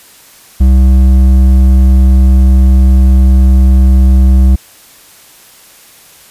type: tone with hard clipping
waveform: triangle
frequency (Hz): 65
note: C2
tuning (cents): -11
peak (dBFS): -4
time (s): 0.6-4.56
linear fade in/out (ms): 10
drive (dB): 11
effects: white hiss -39 dBFS RMS until 6.3 s + resampled to 32000 Hz